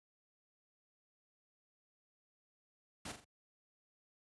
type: noise with echo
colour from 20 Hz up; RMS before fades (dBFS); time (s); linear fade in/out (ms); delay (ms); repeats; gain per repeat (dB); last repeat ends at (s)
pink; -44; 3.05-3.12; 5; 42; 3; -7; 3.246
effects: high-pass 80 Hz 12 dB/octave + resampled to 24000 Hz